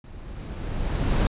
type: noise with level ramp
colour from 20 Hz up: brown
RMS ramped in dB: -43 to -18 dBFS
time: 0.04-1.27 s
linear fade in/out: 2 ms
effects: resampled to 8000 Hz